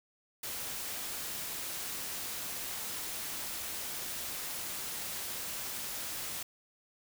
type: noise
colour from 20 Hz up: white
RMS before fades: -39 dBFS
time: 0.43-6.43 s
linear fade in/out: 5 ms
effects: none